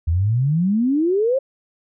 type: exponential sweep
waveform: sine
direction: up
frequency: 77.78 to 554.4 Hz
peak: -15 dBFS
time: 0.07-1.39 s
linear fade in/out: 10 ms
effects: none